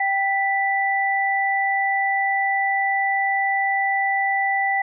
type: tone pair together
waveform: sine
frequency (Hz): 784 / 1975.5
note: G5 / B6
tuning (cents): 0 / 0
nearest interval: octave + major third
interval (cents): 1600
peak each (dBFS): -21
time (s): 0-4.82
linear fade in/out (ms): 5
effects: none